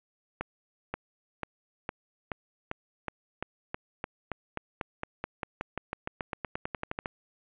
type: accelerating click train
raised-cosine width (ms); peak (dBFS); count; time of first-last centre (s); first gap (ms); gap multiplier
0.5; -17; 30; 0.41-7.058; 530; 0.93
effects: resampled to 8000 Hz + 9-bit